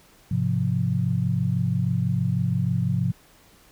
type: chord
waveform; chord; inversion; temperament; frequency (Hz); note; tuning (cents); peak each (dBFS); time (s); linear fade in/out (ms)
sine; F minor; first; just; 104.77 / 130.96 / 174.61; Ab2 / C3 / F3; +16 / +2 / 0; -26 / -24 / -25; 0.31-3.12; 5
effects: pink hiss -55 dBFS RMS until 3.71 s